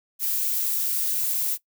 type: noise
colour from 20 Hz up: violet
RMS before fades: -25 dBFS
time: 0.19-1.58 s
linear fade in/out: 50 ms
effects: noise-tail reverb RT60 0.1 s tail -18 dB re dry